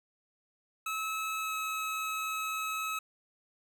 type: tone with pitch glide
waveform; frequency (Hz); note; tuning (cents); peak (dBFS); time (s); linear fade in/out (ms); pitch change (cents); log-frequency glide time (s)
25% pulse; 1295 to 1286.8; E6 to E6; -31 to -42; -29; 0.86-2.99; 5; -11; 1.4-1.53
effects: none